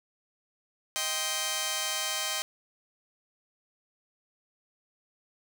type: chord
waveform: 5% pulse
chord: C minor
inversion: first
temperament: just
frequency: 627.9 / 784.9 / 1046.5 Hz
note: Eb5 / G5 / C6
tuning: +16 / +2 / 0 cents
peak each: -23 dBFS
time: 0.96-2.42 s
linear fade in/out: 0 ms
effects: none